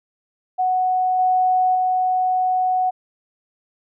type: tone with level steps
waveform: sine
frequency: 740 Hz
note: F#5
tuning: in tune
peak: -16 / -14 / -16 dBFS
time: 0.58-2.91 s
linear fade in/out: 20 ms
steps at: 1.19 / 1.75 s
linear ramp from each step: 2 ms
effects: none